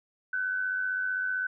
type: tone with amplitude modulation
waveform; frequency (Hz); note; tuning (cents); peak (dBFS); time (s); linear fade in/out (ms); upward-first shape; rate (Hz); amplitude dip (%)
sine; 1511; F#6; +36; -25; 0.33-1.47; 5; sine; 95.6; 50
effects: none